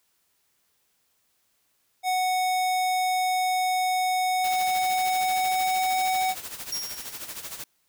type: tone with pitch glide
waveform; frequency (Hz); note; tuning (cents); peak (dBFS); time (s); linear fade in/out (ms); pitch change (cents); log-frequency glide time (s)
square; 740 to 749; F#5 to F#5; 0 to +21; -23; 2.03-6.35; 50; +21; 4.29-6.11
type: noise with tremolo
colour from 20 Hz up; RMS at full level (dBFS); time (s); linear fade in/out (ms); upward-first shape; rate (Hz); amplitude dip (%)
white; -35; 4.44-7.64; 2; sine; 13; 65
type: tone with exponential decay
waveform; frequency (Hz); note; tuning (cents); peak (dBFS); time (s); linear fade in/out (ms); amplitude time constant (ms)
40% pulse; 5588; F8; 0; -25; 6.72-7.37; 5; 140
effects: white hiss -70 dBFS RMS until 7.88 s